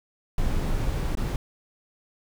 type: noise with dropouts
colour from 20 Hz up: brown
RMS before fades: -25 dBFS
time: 0.38-1.36 s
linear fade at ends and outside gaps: 1 ms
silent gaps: 1.152-1.172 s
effects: none